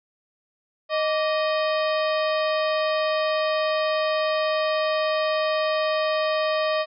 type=harmonic tone with a mistuned harmonic; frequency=622.3 Hz; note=D#5; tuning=in tune; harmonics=1 / 2 / 3 / 4 / 5 / 6 / 7 / 8; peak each=-22 / -28 / -32 / -34 / -36 / -38 / -39 / -40 dBFS; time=0.89-6.86 s; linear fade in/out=50 ms; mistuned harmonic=2; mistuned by=-120 cents; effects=none